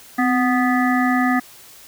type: harmonic tone with a mistuned harmonic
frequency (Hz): 246.9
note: B3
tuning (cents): 0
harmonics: 1 / 3 / 5 / 7 / 8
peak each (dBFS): -17 / -22 / -24 / -25 / -26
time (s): 0.18-1.4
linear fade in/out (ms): 10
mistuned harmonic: 1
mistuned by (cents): +57
effects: white hiss -44 dBFS RMS until 1.87 s